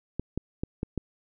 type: clicks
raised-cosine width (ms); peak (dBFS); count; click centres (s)
3; -16; 5; 0.196 / 0.376 / 0.635 / 0.831 / 0.977
effects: none